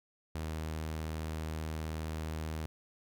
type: tone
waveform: sawtooth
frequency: 78.8 Hz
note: D#2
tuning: 23 cents sharp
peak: -32 dBFS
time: 0.35-2.66 s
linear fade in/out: 0 ms
effects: none